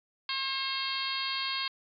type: harmonic tone with a mistuned harmonic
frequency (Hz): 537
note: C5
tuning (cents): +45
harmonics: 2 / 3 / 4 / 5 / 6 / 7 / 8 / 9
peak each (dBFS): -37 / -41 / -39 / -39 / -37 / -39 / -36 / -40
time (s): 0.29-1.68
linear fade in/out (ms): 2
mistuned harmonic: 9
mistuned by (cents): -46
effects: MP3 96 kbps